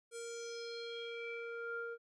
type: tone with low-pass filter sweep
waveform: square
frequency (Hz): 466.2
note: A#4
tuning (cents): 0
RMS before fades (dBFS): -44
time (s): 0.11-1.98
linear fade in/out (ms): 50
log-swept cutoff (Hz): 8900 to 1100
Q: 4.7
effects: none